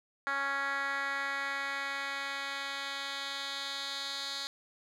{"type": "tone with band-pass filter sweep", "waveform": "10% pulse", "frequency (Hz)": 277.2, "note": "C#4", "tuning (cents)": 0, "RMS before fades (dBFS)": -36, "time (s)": [0.27, 4.47], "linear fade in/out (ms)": 0, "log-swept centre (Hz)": [1600, 4200], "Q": 2.2, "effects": []}